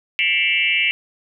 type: tone with frequency modulation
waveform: sine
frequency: 2500 Hz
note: D#7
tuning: 8 cents sharp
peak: -15 dBFS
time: 0.19-0.91 s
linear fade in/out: 0 ms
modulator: 174 Hz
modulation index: 2.4
effects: none